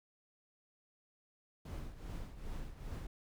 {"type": "noise with tremolo", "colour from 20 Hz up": "brown", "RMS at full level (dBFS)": -41, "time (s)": [1.65, 3.07], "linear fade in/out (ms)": 5, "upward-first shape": "triangle", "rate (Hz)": 2.5, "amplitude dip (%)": 75, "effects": []}